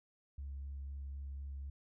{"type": "tone with vibrato", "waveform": "sine", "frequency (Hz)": 69.3, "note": "C#2", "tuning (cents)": 0, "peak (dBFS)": -40, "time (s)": [0.38, 1.7], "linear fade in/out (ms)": 5, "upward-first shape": "square", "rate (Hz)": 4, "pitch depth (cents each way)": 10, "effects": ["tanh soft clip ceiling -38 dBFS"]}